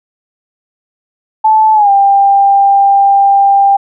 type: tone with pitch glide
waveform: sine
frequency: 871 to 794.1 Hz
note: A5 to G5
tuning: -18 to +22 cents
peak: -4 dBFS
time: 1.44-3.77 s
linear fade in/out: 10 ms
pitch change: -160 cents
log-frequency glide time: 1.74-1.9 s
effects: none